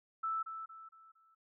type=tone with echo; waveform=sine; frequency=1318.5 Hz; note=E6; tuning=in tune; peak=-33 dBFS; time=0.23-0.43 s; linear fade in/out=10 ms; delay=230 ms; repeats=4; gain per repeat=-8 dB; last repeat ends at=1.35 s; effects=none